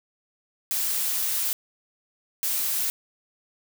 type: noise bursts at uneven times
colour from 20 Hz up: blue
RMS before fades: -26 dBFS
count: 2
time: 0.71-1.53 / 2.43-2.9 s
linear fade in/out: 0 ms
effects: none